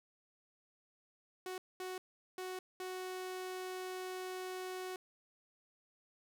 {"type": "tone bursts at uneven times", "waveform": "sawtooth", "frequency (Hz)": 370, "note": "F#4", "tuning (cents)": 0, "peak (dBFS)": -37, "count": 4, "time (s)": [[1.46, 1.58], [1.8, 1.98], [2.38, 2.59], [2.8, 4.96]], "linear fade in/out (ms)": 2, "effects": []}